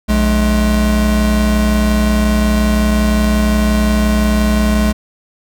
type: tone pair together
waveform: square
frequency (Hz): 60.2 / 212.2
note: B1 / G#3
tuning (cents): -44 / +38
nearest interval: octave + minor seventh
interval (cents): 2182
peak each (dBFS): -14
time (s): 0.08-4.93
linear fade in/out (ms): 20
effects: none